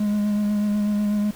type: tone with vibrato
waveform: triangle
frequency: 207.7 Hz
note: G#3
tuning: in tune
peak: -17 dBFS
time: 0-1.31 s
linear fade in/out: 5 ms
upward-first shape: sine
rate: 8.1 Hz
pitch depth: 19 cents each way
effects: pink hiss -44 dBFS RMS until 1.35 s